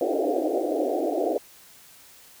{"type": "band-pass noise", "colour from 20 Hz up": "pink", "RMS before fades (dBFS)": -25, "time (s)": [0.01, 1.38], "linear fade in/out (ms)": 2, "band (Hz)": [280, 740], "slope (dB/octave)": 96, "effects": ["white hiss -51 dBFS RMS until 2.4 s"]}